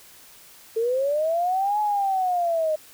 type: linear two-way sweep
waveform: sine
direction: up then down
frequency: 440 to 850 to 611 Hz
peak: -20 dBFS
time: 0.76-2.76 s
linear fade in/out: 10 ms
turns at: 1.8 s
effects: white hiss -49 dBFS RMS until 2.93 s